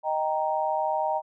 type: chord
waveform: sine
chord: Eb major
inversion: none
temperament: equal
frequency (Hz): 622.3 / 784 / 932.3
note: Eb5 / G5 / Bb5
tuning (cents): 0 / 0 / 0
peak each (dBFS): -28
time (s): 0.03-1.22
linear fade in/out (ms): 50
effects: none